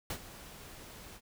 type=noise with ADSR envelope; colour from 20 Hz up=pink; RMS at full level=-36 dBFS; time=0.1-1.21 s; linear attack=3 ms; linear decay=75 ms; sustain=-14 dB; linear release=57 ms; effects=none